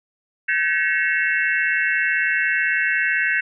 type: tone cluster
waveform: sine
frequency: 1541 / 1699 / 1907 / 2185 / 2686 Hz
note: G6 / G#6 / A#6 / C#7 / E7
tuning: -30 / +39 / +39 / -26 / +32 cents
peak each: -23 / -24 / -23 / -24 / -27 dBFS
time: 0.48-3.41 s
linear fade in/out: 10 ms
effects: none